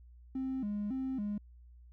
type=tone with vibrato; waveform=triangle; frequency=233.1 Hz; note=A#3; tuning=in tune; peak=-30 dBFS; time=0.35-1.38 s; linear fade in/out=5 ms; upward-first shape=square; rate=1.8 Hz; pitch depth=210 cents each way; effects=tanh soft clip ceiling -29 dBFS + added 60 Hz sine -53 dBFS peak until 1.92 s